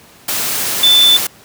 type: tone in noise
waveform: sine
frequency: 3520 Hz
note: A7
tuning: in tune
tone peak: -6 dBFS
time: 0.83-1.17 s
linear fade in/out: 5 ms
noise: white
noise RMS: -18 dBFS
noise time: 0.28-1.27 s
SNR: +9 dB
effects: pink hiss -43 dBFS RMS until 1.44 s + high-pass 100 Hz 12 dB/octave